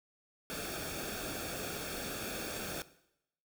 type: noise with comb filter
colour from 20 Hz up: pink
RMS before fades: -40 dBFS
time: 0.5-2.82 s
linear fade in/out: 0 ms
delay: 1 ms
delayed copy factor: -0.7
effects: noise-tail reverb RT60 0.8 s tail -17 dB re dry